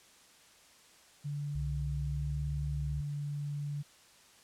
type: tone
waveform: sine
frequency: 145 Hz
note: D3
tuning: 22 cents flat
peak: -34 dBFS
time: 1.24-3.83 s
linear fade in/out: 20 ms
type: tone with pitch glide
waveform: sine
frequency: 64.8 to 66.89 Hz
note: C2 to C2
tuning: -16 to +39 cents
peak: -35 dBFS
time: 1.55-3.01 s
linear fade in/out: 5 ms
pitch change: +55 cents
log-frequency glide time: 2.01-2.38 s
effects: white hiss -60 dBFS RMS until 4.43 s + low-pass 9000 Hz 12 dB/octave